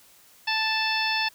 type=harmonic tone; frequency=880 Hz; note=A5; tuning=in tune; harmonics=1 / 2 / 3 / 4 / 5 / 6; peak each=-29 / -29 / -28 / -32 / -32 / -32 dBFS; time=0.47-1.29 s; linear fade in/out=10 ms; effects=white hiss -55 dBFS RMS until 1.34 s